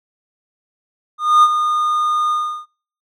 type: tone with ADSR envelope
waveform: triangle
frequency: 1222 Hz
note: D#6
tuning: 32 cents flat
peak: -4 dBFS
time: 1.18-2.66 s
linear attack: 250 ms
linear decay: 46 ms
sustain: -9 dB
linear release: 350 ms
effects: noise-tail reverb RT60 0.5 s tail -26 dB re dry